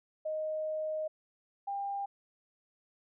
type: tone pair in turn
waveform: sine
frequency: 622.3 / 798.2 Hz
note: D#5 / G5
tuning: 0 / +31 cents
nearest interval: major third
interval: 431 cents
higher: second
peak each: -32 / -33 dBFS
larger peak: first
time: 0.25-1.08 / 1.67-2.06 s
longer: first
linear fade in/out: 10 ms
effects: none